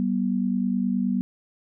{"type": "tone pair together", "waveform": "sine", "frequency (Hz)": [192.5, 242.1], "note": ["G3", "B3"], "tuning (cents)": [-31, -34], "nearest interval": "major third", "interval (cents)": 397, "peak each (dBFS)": -24, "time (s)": [0, 1.21], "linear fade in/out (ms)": 0, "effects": []}